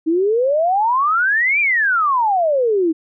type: exponential two-way sweep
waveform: sine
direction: up then down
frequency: 310 to 2430 to 310 Hz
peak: -13 dBFS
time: 0.06-2.93 s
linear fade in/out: 20 ms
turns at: 1.6 s
effects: none